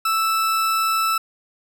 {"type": "tone", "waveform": "40% pulse", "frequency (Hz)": 1318.5, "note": "E6", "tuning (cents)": 0, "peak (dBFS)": -17, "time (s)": [0.05, 1.18], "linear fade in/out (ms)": 5, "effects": []}